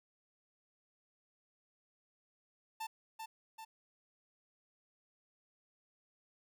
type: tone with echo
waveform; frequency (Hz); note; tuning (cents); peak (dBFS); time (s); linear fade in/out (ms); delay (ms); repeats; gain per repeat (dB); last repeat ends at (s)
45% pulse; 889; A5; +18; -39; 2.8-2.87; 10; 390; 2; -4; 3.65
effects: none